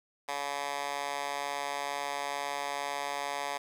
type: tone with high-pass filter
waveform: 10% pulse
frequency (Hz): 142.2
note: C#3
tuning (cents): +45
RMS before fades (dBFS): -35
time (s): 0.28-3.58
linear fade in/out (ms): 10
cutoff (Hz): 860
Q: 1.3
effects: low-pass 10000 Hz 12 dB/octave + 9-bit